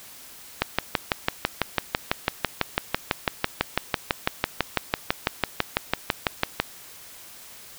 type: click train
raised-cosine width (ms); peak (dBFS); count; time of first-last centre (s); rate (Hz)
0.3; -3; 37; 0.62-6.6; 6.02
effects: white hiss -45 dBFS RMS until 7.78 s